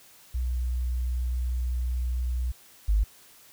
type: tone pair in turn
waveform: sine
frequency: 61.74 / 51.92 Hz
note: B1 / G#1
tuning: 0 / 0 cents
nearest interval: minor third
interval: 300 cents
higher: first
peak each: -25 / -19 dBFS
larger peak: second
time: 0.34-2.52 / 2.88-3.04 s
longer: first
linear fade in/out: 10 ms
effects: white hiss -54 dBFS RMS until 3.52 s